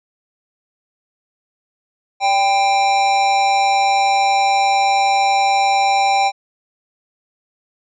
square tone with amplitude modulation, 789 Hz, G5, 11 cents sharp, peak -11 dBFS, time 2.2-6.32 s, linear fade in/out 50 ms, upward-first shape sine, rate 213 Hz, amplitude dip 50%, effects resampled to 16000 Hz

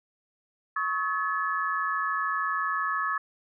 sine tone cluster, 1107 / 1280 / 1713 Hz, C#6 / D#6 / A6, -3 / +49 / -47 cents, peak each -30 dBFS, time 0.76-3.18 s, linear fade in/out 5 ms, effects none

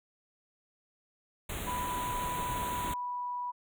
pink band-stop noise, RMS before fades -38 dBFS, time 1.49-2.94 s, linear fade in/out 5 ms, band 4000 to 6500 Hz, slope 96 dB/octave
sine tone with pitch glide, 987.8 to 980.4 Hz, B5 to B5, 0 to -13 cents, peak -33 dBFS, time 1.66-3.52 s, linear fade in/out 20 ms, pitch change -13 cents, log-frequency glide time 2.23-3.4 s
effects none

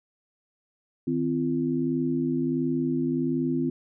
sine tone cluster, 155.4 / 258.8 / 340.2 Hz, D#3 / C4 / F4, -2 / -19 / -45 cents, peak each -31 / -25 / -29 dBFS, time 1.07-3.7 s, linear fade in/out 5 ms, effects none

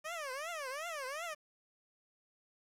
15% pulse tone with vibrato, 596 Hz, D5, 25 cents sharp, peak -33 dBFS, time 0.04-1.35 s, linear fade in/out 20 ms, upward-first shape triangle, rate 2.7 Hz, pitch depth 300 cents each way, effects low-pass 12000 Hz 12 dB/octave + 11-bit

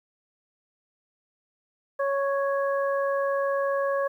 harmonic tone, 554.4 Hz, C#5, in tune, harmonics 1 / 2 / 3, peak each -24 / -30 / -34 dBFS, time 1.99-4.08 s, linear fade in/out 10 ms, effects 10-bit

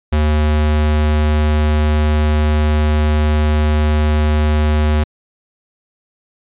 square tone, 75.9 Hz, D#2, 42 cents flat, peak -12 dBFS, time 0.12-5.04 s, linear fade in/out 10 ms, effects resampled to 8000 Hz

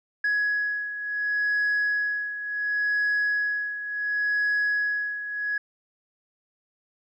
sine beating tone pair, 1675 / 1675.7 Hz, G#6 / G#6, +14 / +15 cents, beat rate 0.7 Hz, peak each -23 / -28 dBFS, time 0.24-5.58 s, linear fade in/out 5 ms, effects tanh soft clip ceiling -19 dBFS

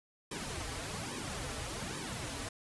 pink noise with flanger, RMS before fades -40 dBFS, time 0.31-2.49 s, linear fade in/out 5 ms, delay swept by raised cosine 1.4 to 5.7 ms, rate 1.2 Hz, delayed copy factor -1, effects resampled to 24000 Hz

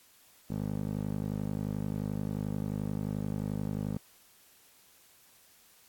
15% pulse tone with band-pass filter, 51.4 Hz, G#1, 17 cents flat, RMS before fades -34 dBFS, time 0.5-3.98 s, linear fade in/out 5 ms, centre 230 Hz, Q 1.3, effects white hiss -61 dBFS RMS until 5.88 s + AAC 64 kbps

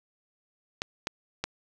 clicks, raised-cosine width 0.2 ms, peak -12 dBFS, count 3, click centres 0.819 / 1.071 / 1.44 s, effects none

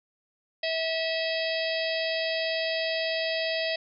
harmonic tone with a mistuned harmonic, 649 Hz, E5, 27 cents flat, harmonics 1 / 3 / 4 / 5 / 6 / 7 / 8, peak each -29 / -34 / -35 / -36 / -37 / -37 / -38 dBFS, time 0.63-3.76 s, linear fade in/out 5 ms, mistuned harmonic 8, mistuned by -58 cents, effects none

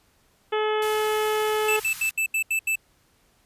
harmonic tone, 429 Hz, A4, 44 cents flat, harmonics 1 / 2 / 3 / 4 / 5 / 6 / 7 / 8, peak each -23 / -29 / -31 / -35 / -37 / -39 / -37 / -41 dBFS, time 0.52-1.8 s, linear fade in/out 10 ms
white band-stop noise, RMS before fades -37 dBFS, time 0.82-2.11 s, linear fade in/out 2 ms, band 160 to 1000 Hz, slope 24 dB/octave
square tone bursts, 2637 Hz, E7, in tune, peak -22 dBFS, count 7, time 1.68-2.757 s, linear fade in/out 5 ms, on 87 ms, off 78 ms
effects pink hiss -63 dBFS RMS until 3.45 s + resampled to 32000 Hz

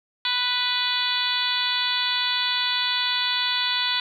harmonic tone, 493.9 Hz, B4, in tune, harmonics 2 / 3 / 4 / 5 / 6 / 7 / 8 / 9, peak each -31 / -31 / -32 / -32 / -32 / -26 / -27 / -32 dBFS, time 0.25-4 s, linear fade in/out 2 ms, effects 9-bit

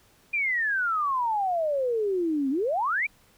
sine exponential two-way sweep, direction down then up, 2441 to 260 to 2441 Hz, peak -23 dBFS, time 0.33-3.07 s, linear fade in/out 10 ms, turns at 2.5 s, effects pink hiss -60 dBFS RMS until 3.37 s

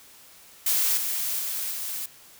blue noise with level steps, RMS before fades -23 / -28 / -30 / -32 dBFS, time 0.66-2.06 s, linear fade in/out 5 ms, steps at 0.97 / 1.39 / 1.71 s, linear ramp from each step 5 ms, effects white hiss -51 dBFS RMS until 2.39 s

